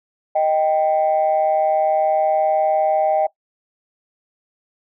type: tone pair together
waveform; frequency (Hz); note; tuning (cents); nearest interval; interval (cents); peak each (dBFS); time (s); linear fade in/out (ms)
sine; 623.4 / 783; D#5 / G5; +3 / -2; major third; 395; -16; 0.35-3.27; 10
effects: noise-tail reverb RT60 0.1 s tail -18 dB re dry + tanh soft clip ceiling -9 dBFS